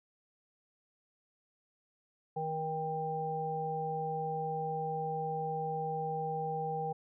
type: harmonic tone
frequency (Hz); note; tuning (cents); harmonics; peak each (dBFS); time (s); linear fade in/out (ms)
158.1; D#3; +28; 1 / 3 / 5; -40 / -38 / -35; 2.36-6.93; 10
effects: none